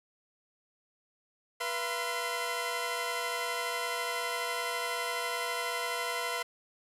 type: tone cluster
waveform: 15% pulse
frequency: 485.7 / 680 / 1026 Hz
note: B4 / F5 / C6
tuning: -29 / -46 / -34 cents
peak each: -30 dBFS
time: 1.6-6.43 s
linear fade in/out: 10 ms
effects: resampled to 32000 Hz + 9-bit